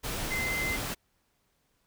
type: tone in noise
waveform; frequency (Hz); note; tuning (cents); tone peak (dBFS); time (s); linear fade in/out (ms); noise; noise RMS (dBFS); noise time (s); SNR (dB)
sine; 2067; C7; -22; -30; 0.3-0.77; 20; pink; -34; 0.03-0.95; +1
effects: pink hiss -73 dBFS RMS until 1.86 s